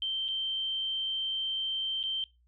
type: tone with dropouts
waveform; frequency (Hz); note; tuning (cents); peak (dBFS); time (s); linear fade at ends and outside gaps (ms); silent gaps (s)
sine; 3126; G7; -6; -29; 0.02-2.24; 1; 0.282-0.286 / 2.03-2.037
effects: noise-tail reverb RT60 0.2 s tail -20 dB re dry + added 60 Hz sine -63 dBFS peak until 2.47 s